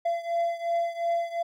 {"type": "beating tone pair", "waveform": "triangle", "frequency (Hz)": [680, 682.8], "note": ["F5", "F5"], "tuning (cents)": [-46, -39], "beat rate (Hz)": 2.8, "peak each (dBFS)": [-25, -28], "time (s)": [0.05, 1.43], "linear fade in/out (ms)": 10, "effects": []}